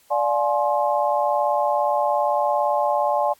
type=chord; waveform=sine; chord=D half-diminished seventh; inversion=none; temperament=just; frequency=587.3 / 704.8 / 845.8 / 1057.2 Hz; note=D5 / F5 / Ab5 / C6; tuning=0 / +16 / +31 / +18 cents; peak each=-22 / -25 / -22 / -26 dBFS; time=0.1-3.34 s; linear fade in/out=20 ms; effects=white hiss -57 dBFS RMS until 3.39 s + AAC 64 kbps